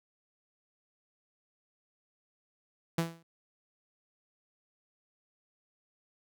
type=tone with exponential decay; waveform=sawtooth; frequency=166.3 Hz; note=E3; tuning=16 cents sharp; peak=-21 dBFS; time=2.98-3.23 s; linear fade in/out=5 ms; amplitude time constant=53 ms; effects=none